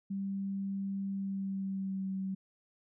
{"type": "tone with pitch glide", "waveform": "sine", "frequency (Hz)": [196, 191.41], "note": ["G3", "G3"], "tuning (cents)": [0, -41], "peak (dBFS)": -33, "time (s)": [0.1, 2.35], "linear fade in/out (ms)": 10, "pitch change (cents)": -41, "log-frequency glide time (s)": [1.11, 2.1], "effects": []}